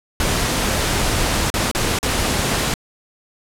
pink noise with dropouts, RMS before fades -19 dBFS, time 0.2-2.74 s, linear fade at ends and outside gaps 1 ms, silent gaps 1.502-1.54 / 1.714-1.749 / 1.988-2.029 s, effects low-pass 11000 Hz 12 dB/octave

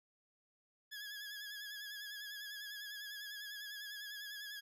20% pulse tone with vibrato, 1677 Hz, G#6, 16 cents sharp, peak -40 dBFS, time 0.91-4.61 s, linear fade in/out 20 ms, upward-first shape sine, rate 10 Hz, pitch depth 51 cents each way, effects none

